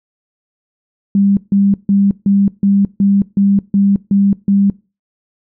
sine tone bursts, 198.8 Hz, G3, 25 cents sharp, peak -8 dBFS, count 10, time 1.15-4.7 s, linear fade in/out 2 ms, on 220 ms, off 150 ms, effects noise-tail reverb RT60 0.3 s tail -22 dB re dry

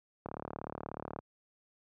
click train, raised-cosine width 1 ms, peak -25 dBFS, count 35, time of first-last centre 0.26-1.189 s, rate 36.6 Hz, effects high-pass 80 Hz 12 dB/octave

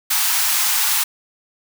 white high-pass noise, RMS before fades -18 dBFS, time 0.1-1.04 s, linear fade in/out 10 ms, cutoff 770 Hz, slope 48 dB/octave, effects none

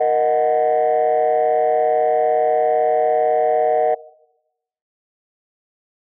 sine chord, D# minor, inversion second, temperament equal, 466.2 / 622.3 / 740 Hz, A#4 / D#5 / F#5, 0 / 0 / 0 cents, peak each -18 / -16 / -16 dBFS, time 0-3.95 s, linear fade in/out 10 ms, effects noise-tail reverb RT60 0.9 s tail -20 dB re dry + tanh soft clip ceiling -9 dBFS

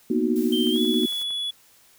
sine chord, B major seventh, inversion third, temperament equal, 233.1 / 246.9 / 311.1 / 370 Hz, A#3 / B3 / D#4 / F#4, 0 / 0 / 0 / 0 cents, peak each -25 dBFS, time 0.1-1.06 s, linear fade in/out 5 ms
blue noise, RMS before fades -41 dBFS, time 0.36-1.23 s, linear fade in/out 0 ms
triangle tone with pitch glide, 3136 to 3400 Hz, G7 to G#7, 0 to +40 cents, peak -24 dBFS, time 0.52-1.51 s, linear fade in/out 10 ms, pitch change +140 cents, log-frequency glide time 0.71-0.79 s
click train, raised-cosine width 0.5 ms, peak -32 dBFS, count 8, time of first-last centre 0.67-1.306 s, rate 11 Hz
effects white hiss -56 dBFS RMS until 1.98 s

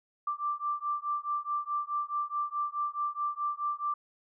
sine beating tone pair, 1174.7 / 1179.4 Hz, D6 / D6, 0 / +7 cents, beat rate 4.7 Hz, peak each -33 / -33 dBFS, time 0.27-3.94 s, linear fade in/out 5 ms, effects none

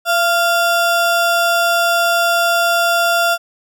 square ring-modulated tone, 1038 Hz, C6, 14 cents flat, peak -10 dBFS, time 0.05-3.38 s, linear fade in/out 50 ms, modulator 357 Hz, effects none

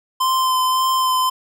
square tone with vibrato, 1034 Hz, C6, 21 cents flat, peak -16 dBFS, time 0.2-1.3 s, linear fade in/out 10 ms, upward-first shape sine, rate 1.8 Hz, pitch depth 15 cents each way, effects none

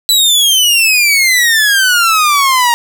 sawtooth exponential sweep, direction down, 4002 to 932.3 Hz, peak -4 dBFS, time 0.09-2.74 s, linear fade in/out 0 ms, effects none

